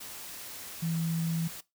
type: tone in noise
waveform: sine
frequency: 164.81 Hz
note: E3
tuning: in tune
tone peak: -28 dBFS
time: 0.82-1.48 s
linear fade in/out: 10 ms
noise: white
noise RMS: -43 dBFS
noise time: 0-1.61 s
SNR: +12 dB
effects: noise-tail reverb RT60 0.2 s tail -19 dB re dry